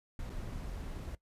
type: noise with dropouts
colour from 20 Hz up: brown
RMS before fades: -41 dBFS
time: 0.19-1.15 s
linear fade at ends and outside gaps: 2 ms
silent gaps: 0.295-0.299 s
effects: noise-tail reverb RT60 0.1 s tail -18 dB re dry + resampled to 32000 Hz